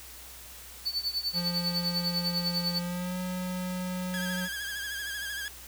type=tone with tremolo; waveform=triangle; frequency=4493 Hz; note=C#8; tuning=23 cents sharp; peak=-24 dBFS; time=0.85-2.8 s; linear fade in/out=20 ms; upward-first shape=triangle; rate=10 Hz; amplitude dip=95%
type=tone with pitch glide; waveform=square; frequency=174.61 to 182.34 Hz; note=F3 to F#3; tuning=0 to -25 cents; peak=-32 dBFS; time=1.33-4.49 s; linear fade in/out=50 ms; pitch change=+75 cents; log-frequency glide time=2.8-3.18 s
type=tone with vibrato; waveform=sawtooth; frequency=1633 Hz; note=G#6; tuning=30 cents flat; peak=-30 dBFS; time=4.14-5.48 s; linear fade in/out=0 ms; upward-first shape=sine; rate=13 Hz; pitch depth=58 cents each way
effects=added 61 Hz sine -52 dBFS peak until 5.67 s + white hiss -47 dBFS RMS until 5.67 s